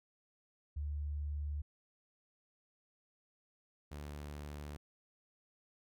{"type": "tone pair in turn", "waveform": ["sine", "sawtooth"], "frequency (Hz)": [73.42, 73.42], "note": ["D2", "D2"], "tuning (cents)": [0, 0], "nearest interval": "unison", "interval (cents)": 0, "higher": "neither", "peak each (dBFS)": [-36, -40], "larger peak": "first", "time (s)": [[0.76, 1.62], [3.91, 4.77]], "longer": "neither", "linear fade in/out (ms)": 10, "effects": []}